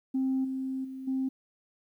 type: tone with level steps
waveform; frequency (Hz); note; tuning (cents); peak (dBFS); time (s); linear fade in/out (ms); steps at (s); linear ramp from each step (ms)
sine; 263.7; C4; +14; -24 / -30 / -37 / -26; 0.14-1.29; 10; 0.44 / 0.84 / 1.07; 10
effects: tanh soft clip ceiling -22 dBFS + 11-bit